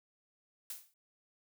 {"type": "noise with exponential decay", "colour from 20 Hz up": "blue", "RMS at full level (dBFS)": -39, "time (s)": [0.7, 0.94], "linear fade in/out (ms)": 2, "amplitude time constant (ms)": 51, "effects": []}